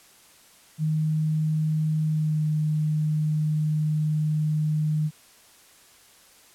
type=tone with pitch glide; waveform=sine; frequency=155.56 to 153.42 Hz; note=D#3 to D#3; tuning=0 to -24 cents; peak=-21 dBFS; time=0.78-5.11 s; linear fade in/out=50 ms; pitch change=-24 cents; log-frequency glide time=2.05-2.47 s; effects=white hiss -54 dBFS RMS until 6.54 s + low-pass 12000 Hz 12 dB/octave